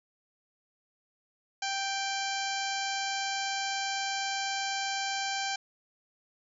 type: harmonic tone with a mistuned harmonic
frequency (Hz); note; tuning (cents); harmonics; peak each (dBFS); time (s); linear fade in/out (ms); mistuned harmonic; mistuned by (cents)
784; G5; 0; 1 / 2 / 3 / 4 / 5 / 6 / 7 / 8 / 9; -34 / -37 / -39 / -40 / -41 / -42 / -42 / -43 / -44; 1.62-5.56; 5; 5; +64
effects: none